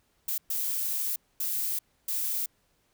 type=noise bursts at uneven times; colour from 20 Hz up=violet; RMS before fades=-30 dBFS; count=4; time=0.28-0.38 / 0.5-1.16 / 1.4-1.79 / 2.08-2.46 s; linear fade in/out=5 ms; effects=pink hiss -70 dBFS RMS until 2.93 s